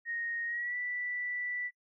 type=tone with pitch glide; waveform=sine; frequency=1864.7 to 1968.7 Hz; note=A#6 to B6; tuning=0 to -6 cents; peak=-33 dBFS; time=0.05-1.71 s; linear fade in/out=50 ms; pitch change=+94 cents; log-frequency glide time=0.46-0.76 s; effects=noise-tail reverb RT60 0.1 s tail -26 dB re dry